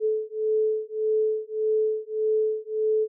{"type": "beating tone pair", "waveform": "sine", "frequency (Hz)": [433, 434.7], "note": ["A4", "A4"], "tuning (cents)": [-28, -21], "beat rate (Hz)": 1.7, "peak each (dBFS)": -25, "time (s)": [0, 3.08], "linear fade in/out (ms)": 50, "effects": []}